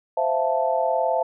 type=chord; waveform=sine; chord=F major seventh; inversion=second; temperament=equal with one note detuned; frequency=520.5 / 659.3 / 698.5 / 880 Hz; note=C5 / E5 / F5 / A5; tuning=-9 / 0 / 0 / 0 cents; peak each=-25 / -23 / -27 / -25 dBFS; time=0.17-1.23 s; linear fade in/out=5 ms; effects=none